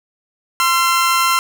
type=tone pair together; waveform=sawtooth; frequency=1042 / 1355.5 Hz; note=C6 / E6; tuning=-7 / +48 cents; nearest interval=perfect fourth; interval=455 cents; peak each=-12 dBFS; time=0.6-1.39 s; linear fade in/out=0 ms; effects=none